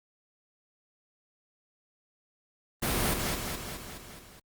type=noise with echo; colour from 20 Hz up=pink; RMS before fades=-28 dBFS; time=2.82-3.14 s; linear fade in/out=10 ms; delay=210 ms; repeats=6; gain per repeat=-4 dB; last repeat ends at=4.4 s; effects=Opus 32 kbps